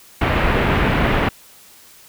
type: low-pass noise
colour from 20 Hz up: pink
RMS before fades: -17 dBFS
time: 0.21-1.29 s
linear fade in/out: 5 ms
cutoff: 2700 Hz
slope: 24 dB/octave
effects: white hiss -46 dBFS RMS until 2.08 s